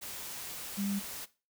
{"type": "tone in noise", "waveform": "sine", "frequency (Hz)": 199.8, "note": "G3", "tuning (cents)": 33, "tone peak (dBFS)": -31, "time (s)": [0.77, 1], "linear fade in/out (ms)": 20, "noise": "white", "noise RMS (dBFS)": -42, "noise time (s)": [0.01, 1.26], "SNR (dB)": 8, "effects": ["noise-tail reverb RT60 0.3 s tail -17 dB re dry"]}